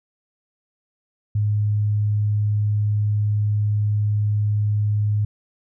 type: tone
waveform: sine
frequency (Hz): 104.7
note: G#2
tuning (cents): +15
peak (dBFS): -17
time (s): 1.35-5.25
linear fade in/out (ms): 5
effects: none